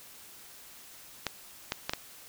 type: clicks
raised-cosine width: 0.2 ms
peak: -12 dBFS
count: 4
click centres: 1.267 / 1.721 / 1.895 / 1.935 s
effects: white hiss -51 dBFS RMS until 2.28 s